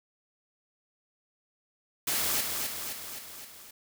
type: noise with echo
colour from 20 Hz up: white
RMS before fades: -29 dBFS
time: 2.07-2.41 s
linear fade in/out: 5 ms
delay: 260 ms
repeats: 5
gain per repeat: -4 dB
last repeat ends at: 3.71 s
effects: none